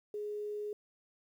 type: tone with quantisation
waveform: sine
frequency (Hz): 417.6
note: G#4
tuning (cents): +10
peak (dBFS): -36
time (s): 0.14-0.73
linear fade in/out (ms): 2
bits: 11
effects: none